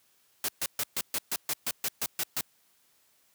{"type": "noise bursts", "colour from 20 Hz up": "white", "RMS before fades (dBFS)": -30, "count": 12, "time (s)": [0.44, 2.41], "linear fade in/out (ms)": 2, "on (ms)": 45, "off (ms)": 130, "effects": ["white hiss -67 dBFS RMS until 3.34 s", "high-pass 80 Hz 12 dB/octave"]}